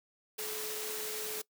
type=tone in noise; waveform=sine; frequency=430 Hz; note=A4; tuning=40 cents flat; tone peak=-42 dBFS; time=0.38-1.42 s; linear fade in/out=10 ms; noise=white; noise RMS=-39 dBFS; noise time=0.38-1.42 s; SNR=-6 dB; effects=noise-tail reverb RT60 0.1 s tail -21 dB re dry + high-pass 200 Hz 12 dB/octave